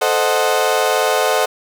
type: chord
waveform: 30% pulse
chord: A diminished seventh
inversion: none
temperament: equal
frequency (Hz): 440 / 523.3 / 622.3 / 740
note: A4 / C5 / Eb5 / Gb5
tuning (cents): 0 / 0 / 0 / 0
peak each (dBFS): -17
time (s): 0.01-1.46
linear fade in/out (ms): 10
effects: none